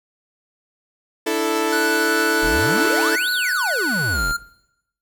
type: chord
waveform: sawtooth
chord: D suspended second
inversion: none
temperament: equal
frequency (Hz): 293.7 / 329.6 / 440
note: D4 / E4 / A4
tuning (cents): 0 / 0 / 0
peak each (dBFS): -23 / -19 / -17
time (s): 1.26-3.16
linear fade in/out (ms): 10
type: tone with pitch glide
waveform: square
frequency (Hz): 1480 to 1396.9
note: F#6 to F6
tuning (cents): 0 to 0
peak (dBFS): -21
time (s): 1.72-4.37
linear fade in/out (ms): 10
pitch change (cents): -100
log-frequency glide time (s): 4.11-4.19
type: exponential two-way sweep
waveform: square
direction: up then down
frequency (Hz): 32.7 to 4513 to 32.7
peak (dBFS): -24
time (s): 2.42-4.33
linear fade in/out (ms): 20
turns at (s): 3.31
effects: noise-tail reverb RT60 0.8 s tail -18 dB re dry